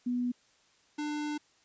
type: tone pair in turn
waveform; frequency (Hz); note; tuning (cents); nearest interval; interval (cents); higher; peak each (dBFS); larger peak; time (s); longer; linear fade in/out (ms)
sine / square; 245.6 / 298.3; B3 / D4; -9 / +27; minor third; 336; second; -28 / -33; first; 0.06-0.32 / 0.98-1.38; second; 10
effects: white hiss -66 dBFS RMS until 1.64 s + resampled to 16000 Hz